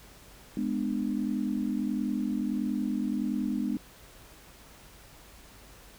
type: chord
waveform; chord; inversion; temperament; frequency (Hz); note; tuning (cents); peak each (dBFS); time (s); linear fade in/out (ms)
sine; G# diminished; none; just; 207.7 / 249.2 / 299; G#3 / B3 / D4; 0 / +16 / +31; -31 / -31 / -33; 0.57-3.77; 2
effects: added 50 Hz sine -57 dBFS peak until 5.98 s + pink hiss -53 dBFS RMS until 5.98 s